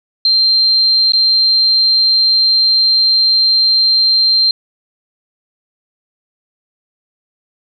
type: tone with dropouts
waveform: sine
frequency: 4157 Hz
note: C8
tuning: 12 cents flat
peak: -8 dBFS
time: 0.25-4.51 s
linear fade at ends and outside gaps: 2 ms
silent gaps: 1.121-1.134 s
effects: none